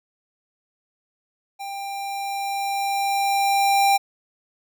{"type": "tone with level ramp", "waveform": "square", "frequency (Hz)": 793, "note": "G5", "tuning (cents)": 20, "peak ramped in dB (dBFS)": [-31, -15], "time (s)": [1.59, 3.98], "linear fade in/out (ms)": 20, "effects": []}